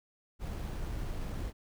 brown noise with sample-and-hold, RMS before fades -37 dBFS, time 0.39-1.53 s, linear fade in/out 50 ms, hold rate 7350 Hz, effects none

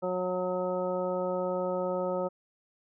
harmonic tone, 182.3 Hz, F#3, 25 cents flat, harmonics 1 / 2 / 3 / 4 / 5 / 7, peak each -37 / -35 / -30 / -41 / -39 / -40 dBFS, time 0.02-2.29 s, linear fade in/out 20 ms, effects none

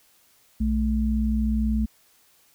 sine tone pair together, 61.03 / 217.5 Hz, B1 / A3, -20 / -20 cents, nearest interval octave + minor seventh, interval 2200 cents, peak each -23 dBFS, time 0.6-1.86 s, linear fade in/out 10 ms, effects white hiss -60 dBFS RMS until 2.54 s

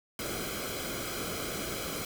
pink noise with comb filter, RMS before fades -36 dBFS, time 0.19-2.05 s, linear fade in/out 2 ms, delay 1.1 ms, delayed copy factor -0.7, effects none

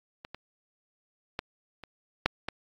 clicks, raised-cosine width 0.3 ms, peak -25 / -23 / -15 / -27 / -6 / -15 dBFS, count 6, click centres 0.249 / 0.346 / 1.391 / 1.837 / 2.26 / 2.486 s, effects AAC 64 kbps

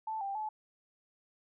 sine tone with pitch steps, 878 / 790 / 861 Hz, A5 / G5 / A5, -4 / +13 / -38 cents, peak -34 dBFS, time 0.07-0.49 s, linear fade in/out 5 ms, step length 140 ms, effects none

